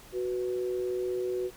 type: tone pair together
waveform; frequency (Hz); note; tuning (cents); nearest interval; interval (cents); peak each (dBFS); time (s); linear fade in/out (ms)
sine; 370 / 493.9; F#4 / B4; 0 / 0; perfect fourth; 500; -29 / -36; 0.12-1.51; 50
effects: pink hiss -52 dBFS RMS until 1.56 s